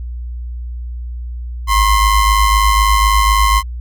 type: ring-modulated tone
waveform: square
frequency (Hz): 510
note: C5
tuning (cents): -44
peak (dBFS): -7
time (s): 1.67-3.63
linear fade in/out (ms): 50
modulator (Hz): 562
effects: added 60 Hz sine -22 dBFS peak until 3.8 s